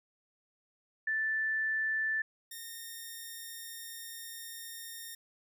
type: tone pair in turn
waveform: sine / 5% pulse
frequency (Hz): 1760 / 1834.8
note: A6 / A#6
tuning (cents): 0 / -28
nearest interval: minor second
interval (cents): 72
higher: second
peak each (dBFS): -29 / -32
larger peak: first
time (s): 1.07-2.22 / 2.51-5.15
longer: second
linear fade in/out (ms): 5
effects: none